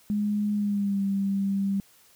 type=tone with pitch glide; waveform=sine; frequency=207.7 to 196.84 Hz; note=G#3 to G3; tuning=0 to +7 cents; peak=-23 dBFS; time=0.1-1.8 s; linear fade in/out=0 ms; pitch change=-93 cents; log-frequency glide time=0.54-1.02 s; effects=white hiss -58 dBFS RMS until 2.15 s